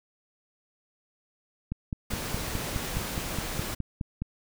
click train, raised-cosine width 5 ms, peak -18 dBFS, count 13, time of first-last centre 1.72-4.22 s, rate 4.8 Hz
pink noise, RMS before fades -34 dBFS, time 2.1-3.75 s, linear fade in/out 10 ms
effects none

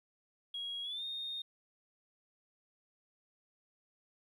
sine tone with pitch glide, 3300 to 3683 Hz, G#7 to A#7, -12 to -22 cents, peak -37 dBFS, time 0.54-1.42 s, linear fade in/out 5 ms, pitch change +190 cents, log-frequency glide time 0.83-1.04 s, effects tanh soft clip ceiling -33 dBFS + 12-bit

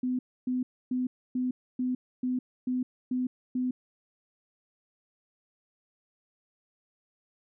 sine tone bursts, 252.5 Hz, B3, 39 cents sharp, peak -26 dBFS, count 9, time 0.03-3.71 s, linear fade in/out 5 ms, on 160 ms, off 280 ms, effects none

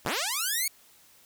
5% pulse linear sweep, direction up, 60 to 2263 Hz, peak -16 dBFS, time 0.05-0.68 s, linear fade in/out 5 ms, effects white hiss -58 dBFS RMS until 1.25 s

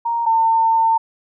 sine tone pair in turn, 932.3 / 902.6 Hz, A#5 / A5, 0 / +44 cents, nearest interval minor second, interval 56 cents, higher first, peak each -17 / -12 dBFS, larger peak second, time 0.05-0.26 / 0.26-0.98 s, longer second, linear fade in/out 10 ms, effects none

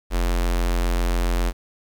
square tone with notch filter, 43.65 Hz, F1, in tune, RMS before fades -21 dBFS, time 0.1-1.53 s, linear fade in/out 50 ms, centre 100 Hz, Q 0.55, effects 9-bit

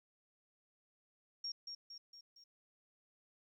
sine tone with echo, 5560 Hz, F8, 9 cents flat, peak -39 dBFS, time 1.44-1.52 s, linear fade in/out 5 ms, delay 230 ms, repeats 4, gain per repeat -5 dB, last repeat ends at 2.44 s, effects 13-bit

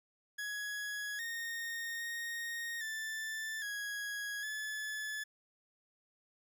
40% pulse tone with pitch steps, 1674 / 1848 / 1859 / 1764 / 1660 / 1723 Hz, G#6 / A#6 / A#6 / A6 / G#6 / A6, +13 / -16 / -5 / +4 / -1 / -37 cents, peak -37 dBFS, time 0.38-5.24 s, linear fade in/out 10 ms, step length 810 ms, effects none

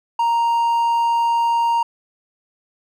triangle tone, 932.3 Hz, A#5, in tune, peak -13 dBFS, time 0.19-1.83 s, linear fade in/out 5 ms, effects none

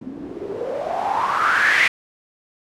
blue noise with low-pass filter sweep, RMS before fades -21 dBFS, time 0.01-1.88 s, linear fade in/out 5 ms, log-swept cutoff 230 to 2200 Hz, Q 6.7, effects none

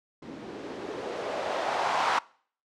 violet noise with low-pass filter sweep, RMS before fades -31 dBFS, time 0.22-2.19 s, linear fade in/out 5 ms, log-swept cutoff 250 to 1000 Hz, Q 2.3, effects noise-tail reverb RT60 0.5 s tail -23 dB re dry + low-pass 6000 Hz 12 dB/octave

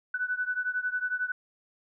sine beating tone pair, 1488 / 1499 Hz, F#6 / F#6, +9 / +22 cents, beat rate 11 Hz, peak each -30 / -32 dBFS, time 0.14-1.32 s, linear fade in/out 5 ms, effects none

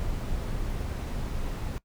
brown noise, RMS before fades -31 dBFS, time 0-1.78 s, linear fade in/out 0 ms, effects noise-tail reverb RT60 0.1 s tail -20 dB re dry

